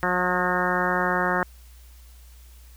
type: harmonic tone with a mistuned harmonic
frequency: 180.3 Hz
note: F#3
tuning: 45 cents flat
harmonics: 1 / 2 / 3 / 4 / 5 / 6 / 7 / 8 / 9 / 10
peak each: -30 / -30 / -30 / -30 / -30 / -30 / -30 / -30 / -30 / -30 dBFS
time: 0.03-1.43 s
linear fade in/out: 0 ms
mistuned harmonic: 10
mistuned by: +24 cents
effects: added 60 Hz sine -45 dBFS peak until 2.76 s + white hiss -56 dBFS RMS until 2.76 s